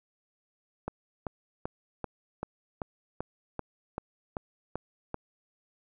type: click train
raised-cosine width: 1 ms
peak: -19 dBFS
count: 12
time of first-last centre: 0.88-5.144 s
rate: 2.58 Hz
effects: none